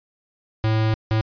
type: tone bursts at uneven times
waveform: square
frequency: 110 Hz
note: A2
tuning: in tune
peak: -18 dBFS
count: 2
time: 0.64-0.94 / 1.11-1.21 s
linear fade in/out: 0 ms
effects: resampled to 11025 Hz